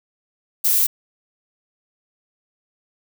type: noise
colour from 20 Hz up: violet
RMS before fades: -17 dBFS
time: 0.64-0.87 s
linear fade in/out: 10 ms
effects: none